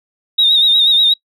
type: tone with vibrato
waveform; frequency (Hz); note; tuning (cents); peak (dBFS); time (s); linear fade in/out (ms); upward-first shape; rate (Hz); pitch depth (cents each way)
sine; 3729; A#7; 0; -7; 0.38-1.14; 10; sine; 8.3; 58
effects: noise-tail reverb RT60 0.1 s tail -24 dB re dry + tanh soft clip ceiling -3 dBFS